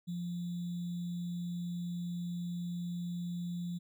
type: tone with sample-and-hold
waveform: sine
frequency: 174.61 Hz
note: F3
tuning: in tune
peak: -35 dBFS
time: 0.07-3.79 s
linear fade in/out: 20 ms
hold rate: 3675 Hz
effects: none